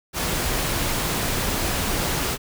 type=noise; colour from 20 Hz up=pink; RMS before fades=-24 dBFS; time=0.13-2.38 s; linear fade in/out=50 ms; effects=none